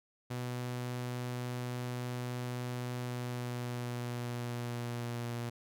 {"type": "tone with pitch glide", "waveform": "sawtooth", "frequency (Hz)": [123.47, 118.99], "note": ["B2", "A#2"], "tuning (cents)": [0, 36], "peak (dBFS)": -32, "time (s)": [0.3, 5.5], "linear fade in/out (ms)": 10, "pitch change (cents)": -64, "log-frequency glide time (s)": [3, 5.34], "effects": []}